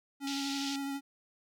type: tone with vibrato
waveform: square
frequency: 277.2 Hz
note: C#4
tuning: in tune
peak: -35 dBFS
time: 0.2-1.01 s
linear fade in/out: 50 ms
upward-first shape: sine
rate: 12 Hz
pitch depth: 16 cents each way
type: band-pass noise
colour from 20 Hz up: white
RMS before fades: -40 dBFS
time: 0.27-0.76 s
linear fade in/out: 2 ms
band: 2700 to 5400 Hz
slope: 24 dB/octave
effects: none